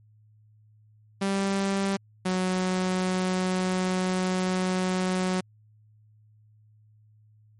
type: tone pair in turn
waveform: sawtooth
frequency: 196 / 184.67 Hz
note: G3 / F#3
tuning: 0 / -3 cents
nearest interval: minor second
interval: 103 cents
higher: first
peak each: -20 dBFS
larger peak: neither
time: 1.21-1.97 / 2.25-5.41 s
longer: second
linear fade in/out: 10 ms
effects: added 107 Hz sine -55 dBFS peak until 7.59 s + MP3 48 kbps